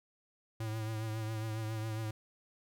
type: tone with vibrato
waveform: square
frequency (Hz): 110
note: A2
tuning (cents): 0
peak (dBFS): -36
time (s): 0.6-2.11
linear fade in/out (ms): 5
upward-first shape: triangle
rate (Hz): 7.3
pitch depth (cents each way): 45
effects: none